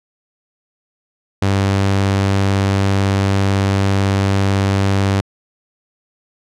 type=tone; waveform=sawtooth; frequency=98 Hz; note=G2; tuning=in tune; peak=-9 dBFS; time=1.42-5.21 s; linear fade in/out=5 ms; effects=low-pass 7000 Hz 12 dB/octave